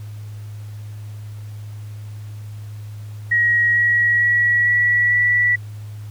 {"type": "tone with pitch steps", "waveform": "sine", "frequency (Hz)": [1900, 1913.2, 1926.5, 1939.9, 1953.4], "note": ["A#6", "A#6", "B6", "B6", "B6"], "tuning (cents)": [33, 44, -44, -32, -20], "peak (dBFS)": -13, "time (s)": [3.31, 5.56], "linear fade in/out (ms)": 10, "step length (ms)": 450, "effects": ["added 105 Hz sine -30 dBFS peak until 6.1 s", "pink hiss -50 dBFS RMS until 6.1 s"]}